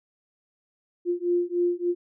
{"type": "beating tone pair", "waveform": "sine", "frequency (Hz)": [349.2, 352.6], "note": ["F4", "F4"], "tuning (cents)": [0, 17], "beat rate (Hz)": 3.4, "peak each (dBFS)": [-25, -25], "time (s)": [1.05, 1.95], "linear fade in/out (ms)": 50, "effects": []}